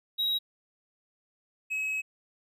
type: tone pair in turn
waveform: triangle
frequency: 3829 / 2561 Hz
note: A#7 / D#7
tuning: +46 / +49 cents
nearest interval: perfect fifth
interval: 697 cents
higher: first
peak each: -24 / -27 dBFS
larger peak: first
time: 0.18-0.39 / 1.7-2.02 s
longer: second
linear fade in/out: 20 ms
effects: none